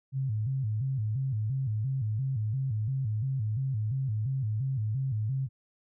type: tone with vibrato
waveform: sine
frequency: 120 Hz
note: B2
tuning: 49 cents flat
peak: -27 dBFS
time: 0.12-5.49 s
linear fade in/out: 50 ms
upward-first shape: square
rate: 2.9 Hz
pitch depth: 190 cents each way
effects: none